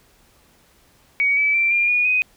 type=tone with pitch steps; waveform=sine; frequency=2253 / 2300 / 2349 / 2398 / 2448 / 2500 Hz; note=C#7 / D7 / D7 / D7 / D#7 / D#7; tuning=+28 / -37 / 0 / +36 / -29 / +8 cents; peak=-15 dBFS; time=1.2-2.22 s; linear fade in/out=0 ms; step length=170 ms; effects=pink hiss -56 dBFS RMS until 2.36 s